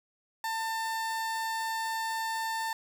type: tone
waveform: 30% pulse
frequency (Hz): 896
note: A5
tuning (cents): +31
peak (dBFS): -28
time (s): 0.44-2.73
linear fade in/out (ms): 2
effects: none